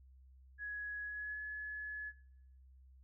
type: tone with pitch glide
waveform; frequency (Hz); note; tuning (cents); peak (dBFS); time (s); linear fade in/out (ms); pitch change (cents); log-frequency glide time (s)
sine; 1675 to 1704.3; G#6 to G#6; +14 to +44; -40; 0.58-2.13; 50; +30; 1.04-1.4
effects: noise-tail reverb RT60 0.8 s tail -20 dB re dry + added 65 Hz sine -58 dBFS peak until 3.03 s